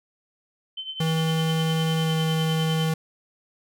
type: tone with tremolo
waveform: sine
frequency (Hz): 3076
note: G7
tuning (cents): -33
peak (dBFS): -28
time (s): 0.77-2.89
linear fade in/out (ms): 5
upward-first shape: triangle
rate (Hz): 9.9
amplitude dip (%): 80
type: tone with pitch glide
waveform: square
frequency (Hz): 160.9 to 159.88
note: E3 to D#3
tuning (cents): -42 to +47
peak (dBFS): -22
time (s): 1-2.94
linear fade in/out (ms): 5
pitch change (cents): -11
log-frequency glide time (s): 2.01-2.13
effects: none